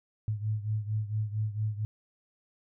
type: beating tone pair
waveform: sine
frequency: 106.1 / 110.5 Hz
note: G#2 / A2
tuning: +38 / +8 cents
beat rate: 4.4 Hz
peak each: -30 / -34 dBFS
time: 0.28-1.85 s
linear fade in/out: 0 ms
effects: none